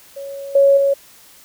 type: tone with level steps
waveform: sine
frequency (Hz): 555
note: C#5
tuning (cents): +2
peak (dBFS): -27 / -8 / -12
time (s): 0.16-0.94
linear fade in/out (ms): 10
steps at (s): 0.55 / 0.77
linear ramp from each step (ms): 5
effects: white hiss -46 dBFS RMS until 1.44 s